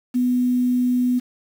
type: tone with quantisation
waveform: sine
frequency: 248.2 Hz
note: B3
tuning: 9 cents sharp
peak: -16 dBFS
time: 0.14-1.2 s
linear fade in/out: 20 ms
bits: 7
effects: none